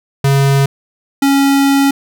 square tone pair in turn, 138.1 / 276.8 Hz, C#3 / C#4, -6 / -2 cents, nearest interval octave, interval 1204 cents, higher second, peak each -9 dBFS, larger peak neither, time 0.24-0.66 / 1.22-1.91 s, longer second, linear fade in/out 5 ms, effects none

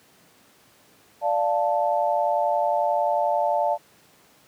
sine chord, D minor, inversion none, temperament equal, 587.3 / 698.5 / 880 Hz, D5 / F5 / A5, 0 / 0 / 0 cents, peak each -24 dBFS, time 1.21-3.78 s, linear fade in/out 50 ms, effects pink hiss -56 dBFS RMS until 4.47 s + high-pass 150 Hz 12 dB/octave

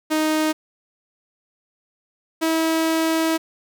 sawtooth tone pair in turn, 311.1 / 323.3 Hz, D#4 / E4, 0 / -34 cents, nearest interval minor second, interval 66 cents, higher second, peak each -14 dBFS, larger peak neither, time 0.1-0.53 / 2.41-3.38 s, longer second, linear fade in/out 20 ms, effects none

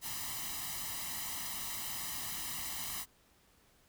white noise with comb filter, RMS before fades -40 dBFS, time 0.01-3.06 s, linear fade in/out 50 ms, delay 1 ms, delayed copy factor +0.8, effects pink hiss -67 dBFS RMS until 3.88 s

